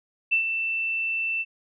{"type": "tone with ADSR envelope", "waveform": "sine", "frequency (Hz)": 2670, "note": "E7", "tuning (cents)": 22, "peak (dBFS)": -17, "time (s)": [0.31, 1.45], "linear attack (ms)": 19, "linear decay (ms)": 100, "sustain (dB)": -7, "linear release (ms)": 41, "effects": []}